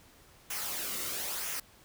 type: noise with flanger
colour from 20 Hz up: white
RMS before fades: -36 dBFS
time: 0.5-1.6 s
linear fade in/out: 5 ms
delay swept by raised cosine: 0.23 to 1.23 ms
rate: 1 Hz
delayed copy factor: -0.5
effects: pink hiss -59 dBFS RMS until 1.84 s